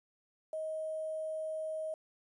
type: tone with quantisation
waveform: sine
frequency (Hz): 630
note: D#5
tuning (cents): +21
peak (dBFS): -35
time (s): 0.53-1.94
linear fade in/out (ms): 2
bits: 10
effects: resampled to 24000 Hz